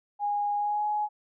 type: tone with pitch glide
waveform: sine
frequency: 822 to 839.8 Hz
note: G#5 to G#5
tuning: -18 to +19 cents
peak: -25 dBFS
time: 0.19-1.09 s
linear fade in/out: 50 ms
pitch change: +37 cents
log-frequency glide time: 0.56-0.85 s
effects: none